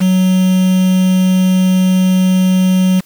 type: tone with quantisation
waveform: triangle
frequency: 185.6 Hz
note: F#3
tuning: 6 cents sharp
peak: -6 dBFS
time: 0-3.01 s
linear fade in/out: 20 ms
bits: 4
effects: white hiss -48 dBFS RMS until 3.05 s